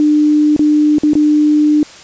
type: tone with dropouts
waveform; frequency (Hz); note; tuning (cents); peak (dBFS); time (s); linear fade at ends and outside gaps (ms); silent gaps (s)
sine; 300; D4; +37; -7; 0-1.83; 1; 0.564-0.593 / 0.984-1.034 / 1.134-1.153
effects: white hiss -36 dBFS RMS until 2.03 s + resampled to 16000 Hz